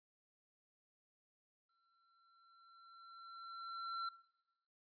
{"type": "tone with exponential growth", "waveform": "square", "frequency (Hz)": 1356, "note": "E6", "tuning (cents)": 49, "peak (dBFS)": -40, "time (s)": [1.69, 4.09], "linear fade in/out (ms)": 5, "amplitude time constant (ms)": 520, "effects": ["noise-tail reverb RT60 0.9 s tail -19 dB re dry", "resampled to 11025 Hz"]}